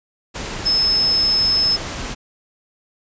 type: tone in noise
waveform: sine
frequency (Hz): 5200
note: E8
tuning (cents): -24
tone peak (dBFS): -14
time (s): 0.65-1.77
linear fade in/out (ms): 20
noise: pink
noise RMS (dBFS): -28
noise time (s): 0.34-2.15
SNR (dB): +11
effects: resampled to 16000 Hz